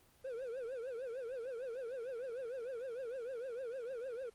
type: tone with vibrato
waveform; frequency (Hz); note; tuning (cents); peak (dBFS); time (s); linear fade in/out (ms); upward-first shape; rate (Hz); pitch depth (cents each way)
triangle; 493.9; B4; 0; -38; 0.24-4.3; 10; triangle; 6.6; 190
effects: pink hiss -67 dBFS RMS until 4.34 s + Opus 24 kbps